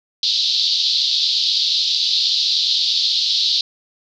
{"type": "band-pass noise", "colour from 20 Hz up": "pink", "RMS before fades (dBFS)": -18, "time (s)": [0.23, 3.61], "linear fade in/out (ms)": 2, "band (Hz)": [3600, 4700], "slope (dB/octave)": 48, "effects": []}